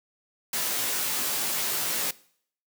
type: noise with comb filter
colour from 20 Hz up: white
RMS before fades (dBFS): -28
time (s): 0.53-2.11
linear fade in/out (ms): 5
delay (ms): 17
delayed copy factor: +0.95
effects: noise-tail reverb RT60 0.6 s tail -21 dB re dry + high-pass 150 Hz 12 dB/octave